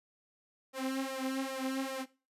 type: tone with flanger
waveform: sawtooth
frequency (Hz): 265.4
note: C4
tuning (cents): +25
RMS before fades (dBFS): -36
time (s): 0.73-2.06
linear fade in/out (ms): 50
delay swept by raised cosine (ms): 1.6 to 4.5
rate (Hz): 2.5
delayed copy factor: +0.85
effects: noise-tail reverb RT60 0.3 s tail -17 dB re dry + resampled to 32000 Hz